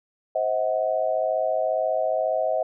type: chord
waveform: sine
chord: C diminished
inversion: none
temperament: equal with one note detuned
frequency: 523.3 / 637.9 / 740 Hz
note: C5 / Eb5 / Gb5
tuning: 0 / +43 / 0 cents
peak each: -27 / -23 / -28 dBFS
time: 0.35-2.63 s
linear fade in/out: 5 ms
effects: none